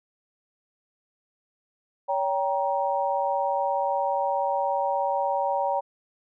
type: chord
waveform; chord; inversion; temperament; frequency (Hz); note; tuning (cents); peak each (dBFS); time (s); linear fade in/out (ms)
sine; G diminished; second; just; 564.5 / 784 / 940.8; Db5 / G5 / Bb5; +31 / 0 / +16; -27; 2.08-5.81; 20
effects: none